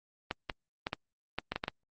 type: clicks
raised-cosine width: 0.3 ms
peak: -16 dBFS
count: 9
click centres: 0.311 / 0.498 / 0.869 / 0.931 / 1.386 / 1.52 / 1.56 / 1.639 / 1.681 s
effects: Opus 32 kbps